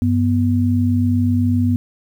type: tone pair together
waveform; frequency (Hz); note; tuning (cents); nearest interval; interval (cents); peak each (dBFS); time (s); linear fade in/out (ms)
sine; 97.3 / 245.2; G2 / B3; -12 / -12; octave + major third; 1600; -16; 0.02-1.76; 0
effects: 8-bit